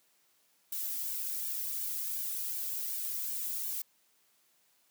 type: noise with flanger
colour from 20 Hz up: violet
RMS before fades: -36 dBFS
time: 0.72-3.82 s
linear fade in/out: 5 ms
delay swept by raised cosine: 1.5 to 2.21 ms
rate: 2.7 Hz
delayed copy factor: -0.9
effects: white hiss -70 dBFS RMS until 4.9 s + high-pass 150 Hz 12 dB/octave